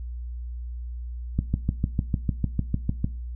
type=click train; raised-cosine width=5 ms; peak=-10 dBFS; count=12; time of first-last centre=1.39-3.044 s; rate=6.65 Hz; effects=noise-tail reverb RT60 0.4 s tail -18 dB re dry + added 60 Hz sine -31 dBFS peak until 3.35 s